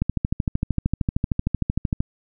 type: click train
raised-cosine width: 5 ms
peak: -8 dBFS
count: 27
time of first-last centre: 0.02-2.005 s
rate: 13.1 Hz
effects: none